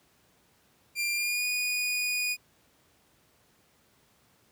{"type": "tone with pitch glide", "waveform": "sawtooth", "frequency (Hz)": [2383, 2464], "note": ["D7", "D#7"], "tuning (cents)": [25, -17], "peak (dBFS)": -24, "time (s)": [0.95, 2.37], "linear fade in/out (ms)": 50, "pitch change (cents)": 58, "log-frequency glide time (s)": [1.13, 1.46], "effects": ["pink hiss -65 dBFS RMS until 4.51 s", "high-pass 80 Hz 12 dB/octave"]}